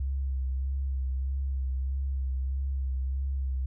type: tone with vibrato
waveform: sine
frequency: 66.5 Hz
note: C2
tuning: 29 cents sharp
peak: -27 dBFS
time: 0-3.66 s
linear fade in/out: 5 ms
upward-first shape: sine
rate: 1.6 Hz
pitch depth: 35 cents each way
effects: none